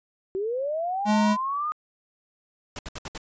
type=linear sweep; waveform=sine; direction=up; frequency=370 to 1244.5 Hz; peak=-25 dBFS; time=0.35-1.72 s; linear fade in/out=0 ms
type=tone; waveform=square; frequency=211 Hz; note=G#3; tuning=28 cents sharp; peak=-20 dBFS; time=1.05-1.37 s; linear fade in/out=50 ms
type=noise bursts; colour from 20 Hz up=pink; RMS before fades=-35 dBFS; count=5; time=2.76-3.178 s; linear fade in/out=2 ms; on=30 ms; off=67 ms
effects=resampled to 16000 Hz